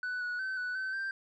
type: tone with pitch steps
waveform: sine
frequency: 1490 / 1466 / 1534 / 1485 / 1533 / 1573 Hz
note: F#6 / F#6 / G6 / F#6 / G6 / G6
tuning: +12 / -16 / -38 / +6 / -39 / +6 cents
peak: -30 dBFS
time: 0.03-1.11 s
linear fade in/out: 2 ms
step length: 180 ms
effects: tanh soft clip ceiling -32 dBFS